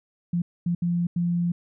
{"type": "tone bursts at uneven times", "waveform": "sine", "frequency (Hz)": 173.2, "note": "F3", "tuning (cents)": -14, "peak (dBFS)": -21, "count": 4, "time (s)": [[0.33, 0.42], [0.66, 0.75], [0.82, 1.07], [1.16, 1.52]], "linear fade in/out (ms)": 5, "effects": []}